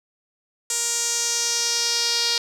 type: tone with band-pass filter sweep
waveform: sawtooth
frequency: 470 Hz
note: A#4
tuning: 14 cents sharp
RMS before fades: -23 dBFS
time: 0.7-2.38 s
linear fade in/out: 2 ms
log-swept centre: 7500 to 4600 Hz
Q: 3.3
effects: none